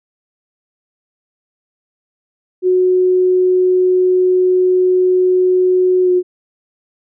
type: tone with pitch glide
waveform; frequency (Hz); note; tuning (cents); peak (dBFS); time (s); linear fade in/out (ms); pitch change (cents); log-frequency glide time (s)
sine; 367.1 to 361.8; F#4 to F#4; -14 to -39; -9; 2.62-6.23; 50; -25; 6.03-6.1
effects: none